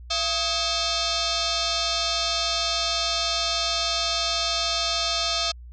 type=tone with frequency modulation; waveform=sine; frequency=293.4 Hz; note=D4; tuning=2 cents flat; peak=-22 dBFS; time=0.1-5.52 s; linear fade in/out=10 ms; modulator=970 Hz; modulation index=5.5; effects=added 60 Hz sine -39 dBFS peak until 5.72 s